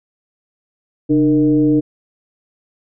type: tone with frequency modulation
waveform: sine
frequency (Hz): 301.2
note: D4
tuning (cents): +44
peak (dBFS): -10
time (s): 1.09-1.81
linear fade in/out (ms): 20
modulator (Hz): 165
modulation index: 0.65
effects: none